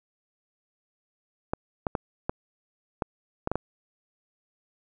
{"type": "clicks", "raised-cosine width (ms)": 1, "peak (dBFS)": -12, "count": 8, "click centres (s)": [1.535, 1.868, 1.952, 2.295, 3.022, 3.474, 3.516, 3.556], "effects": []}